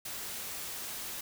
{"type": "noise", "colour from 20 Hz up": "white", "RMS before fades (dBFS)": -40, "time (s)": [0.05, 1.21], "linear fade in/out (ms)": 5, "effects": []}